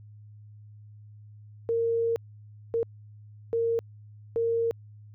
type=tone bursts at uneven times; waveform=sine; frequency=461.1 Hz; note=A#4; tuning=19 cents flat; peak=-23 dBFS; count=4; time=1.69-2.16 / 2.74-2.83 / 3.53-3.79 / 4.36-4.71 s; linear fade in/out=0 ms; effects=added 105 Hz sine -46 dBFS peak until 5.14 s